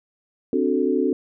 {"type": "chord", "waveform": "sine", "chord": "D dominant seventh", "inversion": "third", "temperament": "equal", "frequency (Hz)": [261.6, 293.7, 370, 440], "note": ["C4", "D4", "F#4", "A4"], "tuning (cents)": [0, 0, 0, 0], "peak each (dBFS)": [-23, -24, -23, -24], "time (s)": [0.53, 1.13], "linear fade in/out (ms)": 2, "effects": []}